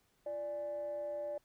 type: tone with frequency modulation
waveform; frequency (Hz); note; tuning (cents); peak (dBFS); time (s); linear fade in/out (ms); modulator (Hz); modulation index
sine; 587.3; D5; 0; -36; 0.26-1.38; 5; 244; 0.31
effects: tanh soft clip ceiling -32 dBFS + pink hiss -74 dBFS RMS until 1.44 s